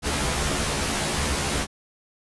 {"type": "noise with comb filter", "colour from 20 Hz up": "pink", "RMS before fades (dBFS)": -25, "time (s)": [0.02, 1.67], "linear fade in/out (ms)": 50, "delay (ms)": 14, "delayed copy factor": 1, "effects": ["resampled to 24000 Hz"]}